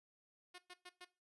5% pulse tone bursts, 359.9 Hz, F#4, 48 cents flat, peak -40 dBFS, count 4, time 0.54-1.05 s, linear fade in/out 10 ms, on 45 ms, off 110 ms, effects noise-tail reverb RT60 0.3 s tail -18 dB re dry + resampled to 24000 Hz

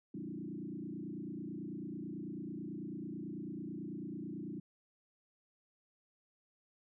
sine tone with frequency modulation, 246.9 Hz, B3, in tune, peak -40 dBFS, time 0.14-4.6 s, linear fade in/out 5 ms, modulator 29.1 Hz, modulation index 3.1, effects none

